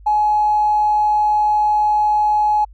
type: tone with tanh clipping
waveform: triangle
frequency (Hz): 844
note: G#5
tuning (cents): +28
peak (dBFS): -12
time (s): 0.06-2.65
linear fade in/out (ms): 10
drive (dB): 2
effects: added 50 Hz sine -39 dBFS peak until 2.73 s